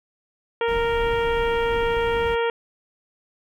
harmonic tone, 465 Hz, A#4, 4 cents flat, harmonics 1 / 2 / 3 / 4 / 5 / 6 / 7, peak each -21 / -27 / -31 / -33 / -35 / -37 / -38 dBFS, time 0.61-2.5 s, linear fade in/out 2 ms
brown noise, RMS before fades -32 dBFS, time 0.67-2.36 s, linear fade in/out 20 ms
effects none

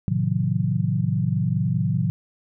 sine chord, A diminished seventh, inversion none, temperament equal with one note detuned, 110 / 130.81 / 155.56 / 180.56 Hz, A2 / C3 / Eb3 / Gb3, 0 / 0 / 0 / -42 cents, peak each -25 dBFS, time 0.08-2.1 s, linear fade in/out 0 ms, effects none

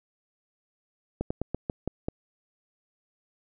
slowing click train, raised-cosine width 2 ms, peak -15 dBFS, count 7, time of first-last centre 1.21-2.085 s, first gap 95 ms, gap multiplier 1.17, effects none

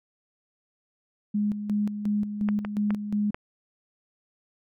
sine tone with tremolo, 207.7 Hz, G#3, in tune, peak -22 dBFS, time 1.34-3.31 s, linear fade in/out 10 ms, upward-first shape square, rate 2.8 Hz, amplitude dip 60%
clicks, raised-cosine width 0.5 ms, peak -18 dBFS, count 4, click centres 2.488 / 2.649 / 2.906 / 3.345 s
effects none

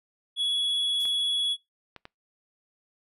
triangle tone, 3371 Hz, G#7, 25 cents sharp, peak -22 dBFS, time 0.36-1.57 s, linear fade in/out 50 ms
violet noise with exponential decay, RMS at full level -40 dBFS, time 1-1.33 s, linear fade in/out 2 ms, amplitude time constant 70 ms
clicks, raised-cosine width 0.3 ms, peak -26 dBFS, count 3, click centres 1.054 / 1.963 / 2.054 s
effects noise-tail reverb RT60 0.2 s tail -26 dB re dry + resampled to 32000 Hz

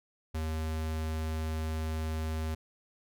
square tone, 79.1 Hz, D#2, 29 cents sharp, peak -32 dBFS, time 0.34-2.55 s, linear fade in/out 10 ms, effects none

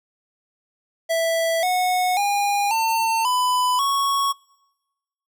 square tone with pitch steps, 659.3 / 731.5 / 811.7 / 900.6 / 999.3 / 1108.8 Hz, E5 / F#5 / G#5 / A5 / B5 / C#6, 0 / -20 / -40 / +40 / +20 / 0 cents, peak -19 dBFS, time 1.09-4.33 s, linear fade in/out 20 ms, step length 540 ms, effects noise-tail reverb RT60 1.0 s tail -25 dB re dry

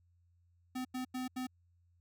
square tone bursts at uneven times, 255.1 Hz, C4, 44 cents flat, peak -37 dBFS, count 4, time 0.75-0.85 / 0.94-1.05 / 1.14-1.28 / 1.36-1.47 s, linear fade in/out 10 ms, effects added 87 Hz sine -67 dBFS peak until 2 s

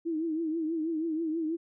sine tone with vibrato, 321.9 Hz, E4, 41 cents flat, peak -28 dBFS, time 0.05-1.57 s, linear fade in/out 20 ms, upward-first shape triangle, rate 6.2 Hz, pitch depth 97 cents each way, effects none

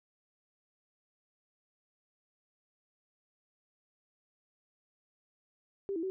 sine tone with pitch steps, 394.7 / 328.2 / 379 Hz, G4 / E4 / F#4, +12 / -8 / +42 cents, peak -32 dBFS, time 5.89-6.1 s, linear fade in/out 0 ms, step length 70 ms, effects none

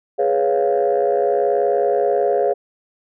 sine chord, C# dominant seventh, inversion second, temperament equal, 415.3 / 493.9 / 554.4 / 698.5 Hz, G#4 / B4 / C#5 / E#5, 0 / 0 / 0 / 0 cents, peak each -18 / -21 / -19 / -20 dBFS, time 0.18-2.54 s, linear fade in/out 20 ms, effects tanh soft clip ceiling -8 dBFS

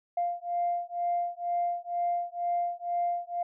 sine beating tone pair, 697 / 699.1 Hz, F5 / F5, -4 / +2 cents, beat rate 2.1 Hz, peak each -30 dBFS, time 0.17-3.43 s, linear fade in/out 5 ms, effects tanh soft clip ceiling -20 dBFS

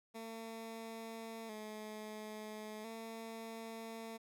15% pulse tone with vibrato, 220 Hz, A3, in tune, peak -39 dBFS, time 0.14-4.18 s, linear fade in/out 20 ms, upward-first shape square, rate 0.37 Hz, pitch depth 44 cents each way, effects 13-bit

